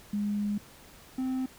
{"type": "tone pair in turn", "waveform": ["sine", "triangle"], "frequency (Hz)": [206, 259.5], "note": ["G#3", "C4"], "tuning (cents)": [-14, -14], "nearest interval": "major third", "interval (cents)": 400, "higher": "second", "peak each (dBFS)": [-27, -26], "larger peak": "second", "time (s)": [[0.13, 0.58], [1.18, 1.46]], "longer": "first", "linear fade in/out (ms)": 5, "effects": ["pink hiss -53 dBFS RMS until 1.58 s"]}